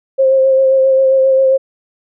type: tone with vibrato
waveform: sine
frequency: 531 Hz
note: C5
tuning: 25 cents sharp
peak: -7 dBFS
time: 0.18-1.58 s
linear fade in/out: 20 ms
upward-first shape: sine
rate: 7.5 Hz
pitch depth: 19 cents each way
effects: none